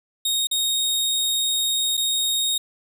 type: tone with dropouts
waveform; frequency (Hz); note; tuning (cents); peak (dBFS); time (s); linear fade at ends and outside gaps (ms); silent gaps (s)
sawtooth; 3729; A#7; 0; -17; 0.25-2.58; 5; 0.471-0.512 / 1.97-1.975
effects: none